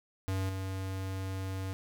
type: tone with level steps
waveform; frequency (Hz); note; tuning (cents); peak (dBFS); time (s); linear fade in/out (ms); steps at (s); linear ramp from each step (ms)
square; 95.3; G2; -48; -31 / -35; 0.28-1.73; 0; 0.49; 2
effects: none